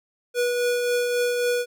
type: tone with tremolo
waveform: square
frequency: 486.6 Hz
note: B4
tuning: 26 cents flat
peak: -20 dBFS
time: 0.34-1.66 s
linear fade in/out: 50 ms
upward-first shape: triangle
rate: 3.7 Hz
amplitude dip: 35%
effects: none